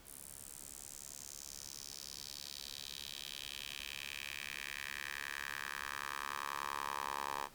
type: tone with high-pass filter sweep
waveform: 10% pulse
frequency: 70.4 Hz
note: C#2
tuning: 27 cents sharp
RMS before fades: -45 dBFS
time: 0.04-7.49 s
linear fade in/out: 50 ms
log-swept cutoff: 9900 to 830 Hz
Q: 2.6
effects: pink hiss -60 dBFS RMS until 7.54 s